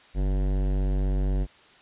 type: tone with hard clipping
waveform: sine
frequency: 48 Hz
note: G1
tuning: 36 cents flat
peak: -24 dBFS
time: 0.14-1.47 s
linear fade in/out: 50 ms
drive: 18 dB
effects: white hiss -54 dBFS RMS until 1.81 s + resampled to 8000 Hz